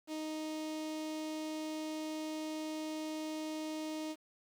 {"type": "tone with notch filter", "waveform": "sawtooth", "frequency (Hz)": 311.1, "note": "D#4", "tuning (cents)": 0, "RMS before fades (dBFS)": -40, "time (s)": [0.07, 4.16], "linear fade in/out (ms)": 50, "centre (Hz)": 1500, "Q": 1.2, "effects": ["low-pass 9000 Hz 12 dB/octave", "10-bit"]}